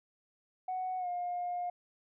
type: tone with pitch glide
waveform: sine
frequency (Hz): 742 to 710.5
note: F#5 to F5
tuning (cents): +5 to +30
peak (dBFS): -32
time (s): 0.68-1.7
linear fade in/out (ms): 5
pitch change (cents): -75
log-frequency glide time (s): 0.98-1.08
effects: tanh soft clip ceiling -29 dBFS